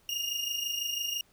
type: tone pair together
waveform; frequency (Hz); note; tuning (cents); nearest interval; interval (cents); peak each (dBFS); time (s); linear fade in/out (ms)
30% pulse; 2825 / 2851; F7 / F7; +19 / +35; unison; 16; -31 / -31; 0.09-1.21; 2
effects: pink hiss -65 dBFS RMS until 1.32 s